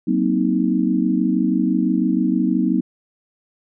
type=chord; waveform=sine; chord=C half-diminished seventh; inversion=second; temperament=just; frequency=188.37 / 235.5 / 261.6 / 314 Hz; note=Gb3 / Bb3 / C4 / Eb4; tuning=+31 / +18 / 0 / +16 cents; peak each=-21 dBFS; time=0.07-2.81 s; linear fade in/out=10 ms; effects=none